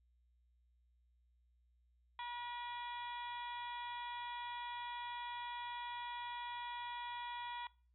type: harmonic tone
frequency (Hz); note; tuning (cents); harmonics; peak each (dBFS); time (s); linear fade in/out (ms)
481.7; B4; -43; 2 / 3 / 4 / 5 / 6 / 7 / 8; -43 / -57 / -52 / -55 / -63 / -52 / -63; 2.19-7.67; 2
effects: noise-tail reverb RT60 0.4 s tail -22 dB re dry + added 60 Hz sine -70 dBFS peak until 7.94 s